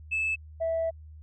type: tone pair in turn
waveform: sine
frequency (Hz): 2617 / 655.7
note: E7 / E5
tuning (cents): -13 / -9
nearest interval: 2 octaves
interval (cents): 2396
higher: first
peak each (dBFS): -24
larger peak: neither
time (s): 0.11-0.36 / 0.6-0.91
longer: second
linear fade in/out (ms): 20
effects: tanh soft clip ceiling -22 dBFS + added 77 Hz sine -44 dBFS peak until 1.22 s